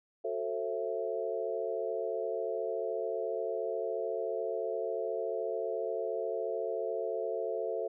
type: chord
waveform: sine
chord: F# half-diminished seventh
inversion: none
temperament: just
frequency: 370 / 444 / 532.8 / 666 Hz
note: F#4 / A4 / C5 / E5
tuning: 0 / +16 / +31 / +18 cents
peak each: -40 / -35 / -38 / -37 dBFS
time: 0.24-7.88 s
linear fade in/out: 10 ms
effects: none